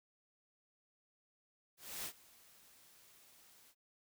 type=noise with ADSR envelope; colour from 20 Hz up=white; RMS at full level=-42 dBFS; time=1.77-3.75 s; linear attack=280 ms; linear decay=74 ms; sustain=-22 dB; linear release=58 ms; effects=none